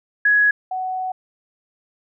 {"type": "tone pair in turn", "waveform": "sine", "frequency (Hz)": [1674, 745.7], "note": ["G#6", "F#5"], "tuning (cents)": [13, 13], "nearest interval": "octave + major second", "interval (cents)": 1400, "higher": "first", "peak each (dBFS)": [-12, -22], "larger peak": "first", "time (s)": [[0.25, 0.51], [0.71, 1.12]], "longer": "second", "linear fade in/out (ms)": 5, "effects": []}